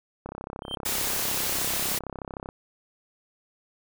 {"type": "click train", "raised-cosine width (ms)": 1, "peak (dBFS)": -21, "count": 75, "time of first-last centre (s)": [0.26, 2.489], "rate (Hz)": 33.2}
{"type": "tone with exponential growth", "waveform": "triangle", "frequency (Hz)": 3136, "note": "G7", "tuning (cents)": 0, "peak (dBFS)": -24, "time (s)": [0.62, 0.75], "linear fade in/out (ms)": 2, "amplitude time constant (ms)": 28}
{"type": "noise", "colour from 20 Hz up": "white", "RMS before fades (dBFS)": -28, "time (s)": [0.85, 1.99], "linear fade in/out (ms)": 10}
{"effects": []}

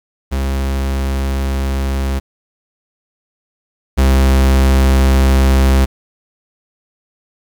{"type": "tone pair in turn", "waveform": "45% pulse", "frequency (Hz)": [67.3, 66.45], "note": ["C2", "C2"], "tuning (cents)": [49, 27], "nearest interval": "unison", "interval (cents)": 22, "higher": "first", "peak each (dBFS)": [-15, -8], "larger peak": "second", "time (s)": [[0.31, 2.2], [3.97, 5.86]], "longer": "neither", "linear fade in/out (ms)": 20, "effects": ["8-bit"]}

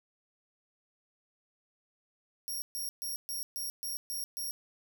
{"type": "tone bursts", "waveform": "5% pulse", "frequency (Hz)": 5588, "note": "F8", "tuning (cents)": 0, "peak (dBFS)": -29, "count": 8, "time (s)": [2.48, 4.51], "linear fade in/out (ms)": 0, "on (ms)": 140, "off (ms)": 130, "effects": []}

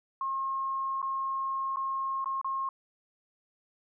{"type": "tone with dropouts", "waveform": "sine", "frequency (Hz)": 1075, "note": "C6", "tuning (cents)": 47, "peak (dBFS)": -29, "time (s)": [0.21, 2.69], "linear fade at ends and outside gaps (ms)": 2, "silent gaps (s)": [[1.018, 1.027], [1.76, 1.769], [2.244, 2.258], [2.414, 2.445]], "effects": []}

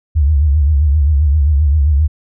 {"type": "tone with vibrato", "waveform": "sine", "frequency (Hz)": 73.42, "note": "D2", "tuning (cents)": 0, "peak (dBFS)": -8, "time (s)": [0.15, 2.08], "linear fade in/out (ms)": 20, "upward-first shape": "triangle", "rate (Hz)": 7.6, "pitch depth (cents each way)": 160, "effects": []}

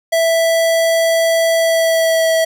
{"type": "tone with pitch glide", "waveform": "square", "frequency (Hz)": [659.3, 650.6], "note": ["E5", "E5"], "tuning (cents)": [0, -23], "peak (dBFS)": -12, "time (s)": [0.12, 2.45], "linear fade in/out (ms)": 10, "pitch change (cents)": -23, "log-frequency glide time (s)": [1.56, 2.3], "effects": []}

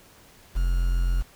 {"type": "tone with quantisation", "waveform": "triangle", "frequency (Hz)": 43.72, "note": "F1", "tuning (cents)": 3, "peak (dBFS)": -18, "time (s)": [0.55, 1.23], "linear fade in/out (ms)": 20, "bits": 7, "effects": ["pink hiss -53 dBFS RMS until 1.35 s"]}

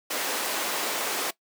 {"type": "high-pass noise", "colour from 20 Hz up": "pink", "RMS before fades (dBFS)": -29, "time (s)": [0.1, 1.31], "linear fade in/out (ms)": 10, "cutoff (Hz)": 400, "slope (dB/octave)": 12, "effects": ["noise-tail reverb RT60 0.1 s tail -19 dB re dry", "high-pass 200 Hz 12 dB/octave"]}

